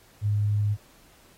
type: tone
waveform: sine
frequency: 103.83 Hz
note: G#2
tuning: in tune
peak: -21 dBFS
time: 0.21-0.77 s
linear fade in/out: 50 ms
effects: pink hiss -57 dBFS RMS until 1.37 s + AAC 48 kbps